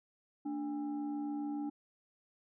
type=tone with frequency modulation; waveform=sine; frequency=293 Hz; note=D4; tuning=4 cents flat; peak=-35 dBFS; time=0.45-1.7 s; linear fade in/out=10 ms; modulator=519 Hz; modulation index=0.51; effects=none